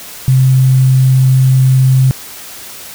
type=tone with sample-and-hold; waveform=sine; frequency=130.81 Hz; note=C3; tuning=in tune; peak=-5 dBFS; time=0.28-2.11 s; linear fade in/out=0 ms; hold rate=8820 Hz; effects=white hiss -30 dBFS RMS until 2.94 s